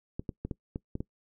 clicks, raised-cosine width 3 ms, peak -21 dBFS, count 7, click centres 0.195 / 0.292 / 0.45 / 0.512 / 0.759 / 0.954 / 1.005 s, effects noise-tail reverb RT60 0.1 s tail -22 dB re dry

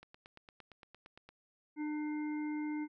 click train, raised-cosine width 0.3 ms, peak -37 dBFS, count 12, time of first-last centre 0.03-1.29 s, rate 8.73 Hz
harmonic tone, 301.3 Hz, D4, 44 cents sharp, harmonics 1 / 3 / 5 / 7, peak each -35 / -49 / -57 / -50 dBFS, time 1.76-2.88 s, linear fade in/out 50 ms
effects none

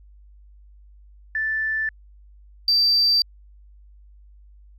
sine tone pair in turn, 1760 / 4670 Hz, A6 / D8, 0 / -11 cents, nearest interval octave + perfect fourth, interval 1689 cents, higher second, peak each -21 / -14 dBFS, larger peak second, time 1.35-1.89 / 2.68-3.22 s, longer neither, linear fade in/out 2 ms, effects tanh soft clip ceiling -11 dBFS + added 50 Hz sine -46 dBFS peak until 4.78 s

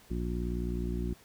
harmonic tone, 59.5 Hz, A#1, 36 cents sharp, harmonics 1 / 2 / 3 / 4 / 5 / 6, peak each -33 / -41 / -37 / -40 / -43 / -40 dBFS, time 0.1-1.14 s, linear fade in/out 10 ms, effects pink hiss -58 dBFS RMS until 1.24 s

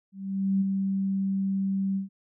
sine tone with ADSR envelope, 194.1 Hz, G3, 17 cents flat, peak -20 dBFS, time 0.12-2.09 s, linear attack 490 ms, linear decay 20 ms, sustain -4 dB, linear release 130 ms, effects none

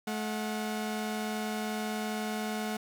sawtooth tone pair together, 215.5 / 729 Hz, A3 / F#5, -36 / -26 cents, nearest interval octave + major sixth, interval 2110 cents, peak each -29 / -34 dBFS, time 0.07-2.77 s, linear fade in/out 5 ms, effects none

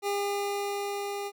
25% pulse tone with level ramp, 403.8 Hz, G#4, 49 cents flat, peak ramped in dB -23 to -29 dBFS, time 0.02-1.32 s, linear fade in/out 50 ms, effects none

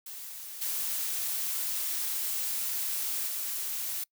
blue noise with level steps, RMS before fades -42 / -32 / -34 dBFS, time 0.06-4.04 s, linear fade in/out 5 ms, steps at 0.61 / 3.27 s, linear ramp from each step 10 ms, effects noise-tail reverb RT60 0.1 s tail -25 dB re dry

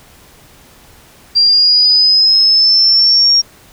sine linear sweep, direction up, 4733 to 5588 Hz, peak -6 dBFS, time 1.35-3.42 s, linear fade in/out 20 ms, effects pink hiss -43 dBFS RMS until 3.72 s

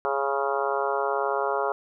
harmonic tone with a mistuned harmonic, 138.59 Hz, C#3, in tune, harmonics 3 / 4 / 5 / 6 / 7 / 8 / 9 / 10, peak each -29 / -30 / -31 / -32 / -32 / -33 / -34 / -34 dBFS, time 0.05-1.72 s, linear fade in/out 0 ms, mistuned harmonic 8, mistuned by -29 cents, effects none

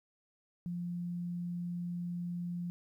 sine tone, 174.61 Hz, F3, in tune, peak -35 dBFS, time 0.66-2.7 s, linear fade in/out 0 ms, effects 12-bit

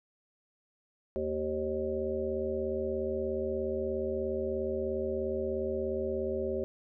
harmonic tone, 76.9 Hz, D#2, 20 cents flat, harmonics 1 / 3 / 5 / 7 / 8, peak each -41 / -39 / -33 / -35 / -40 dBFS, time 1.16-6.64 s, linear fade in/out 0 ms, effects none

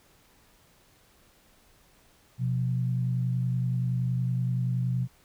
sine tone pair together, 125.7 / 176.33 Hz, B2 / F3, +31 / +17 cents, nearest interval tritone, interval 586 cents, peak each -25 / -33 dBFS, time 2.38-5.08 s, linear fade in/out 50 ms, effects pink hiss -61 dBFS RMS until 5.24 s

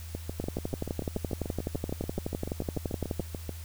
two click trains, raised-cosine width 2 ms, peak -17 / -21 dBFS, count 34 / 24, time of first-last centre 0.4-3.197 / 0.15-3.493 s, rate 11.8 / 6.88 Hz, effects added 82 Hz sine -39 dBFS peak until 3.64 s + white hiss -50 dBFS RMS until 3.64 s

